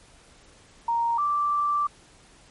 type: tone pair in turn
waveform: sine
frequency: 932.3 / 1171.2 Hz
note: A#5 / D6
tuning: 0 / -5 cents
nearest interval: major third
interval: 395 cents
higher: second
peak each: -21 dBFS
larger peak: neither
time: 0.88-1.18 / 1.18-1.87 s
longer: second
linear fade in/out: 5 ms
effects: pink hiss -54 dBFS RMS until 2.5 s + MP3 48 kbps